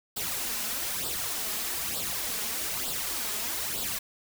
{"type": "noise with flanger", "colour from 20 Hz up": "white", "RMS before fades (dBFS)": -32, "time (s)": [0.16, 3.99], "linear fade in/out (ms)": 10, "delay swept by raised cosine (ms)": [0.23, 4.83], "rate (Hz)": 1.1, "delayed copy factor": 0.65, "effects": []}